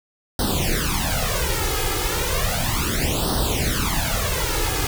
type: noise with flanger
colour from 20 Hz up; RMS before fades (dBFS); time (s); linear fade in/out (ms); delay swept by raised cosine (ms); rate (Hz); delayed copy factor
pink; -22; 0.39-4.87; 2; 0.21 to 2.41; 0.34; +1
effects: none